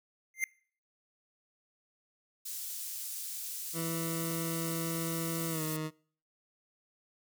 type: tone with exponential growth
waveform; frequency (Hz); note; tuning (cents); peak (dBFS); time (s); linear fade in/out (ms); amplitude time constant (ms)
square; 2093; C7; 0; -25; 0.34-0.44; 1; 20
type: high-pass noise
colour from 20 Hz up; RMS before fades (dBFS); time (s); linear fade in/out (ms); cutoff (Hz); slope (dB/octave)
pink; -40; 2.45-5.77; 10; 7600; 12
type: tone with pitch glide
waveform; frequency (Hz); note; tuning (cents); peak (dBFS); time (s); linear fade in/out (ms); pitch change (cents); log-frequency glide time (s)
20% pulse; 164.81 to 156.28; E3 to D#3; 0 to +8; -29; 3.73-5.91; 50; -92; 5.49-5.62
effects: noise-tail reverb RT60 0.5 s tail -24 dB re dry